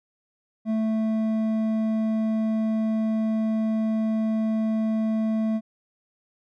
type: tone with hard clipping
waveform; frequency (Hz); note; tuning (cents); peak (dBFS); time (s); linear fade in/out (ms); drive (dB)
triangle; 220; A3; 0; -23; 0.65-5.61; 50; 10
effects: none